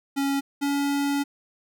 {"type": "tone pair in turn", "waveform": "square", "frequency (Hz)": [277.2, 282.7], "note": ["C#4", "C#4"], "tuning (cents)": [0, 34], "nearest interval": "unison", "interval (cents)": 34, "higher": "second", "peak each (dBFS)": -23, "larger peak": "neither", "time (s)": [[0.16, 0.41], [0.61, 1.24]], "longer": "second", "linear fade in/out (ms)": 20, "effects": []}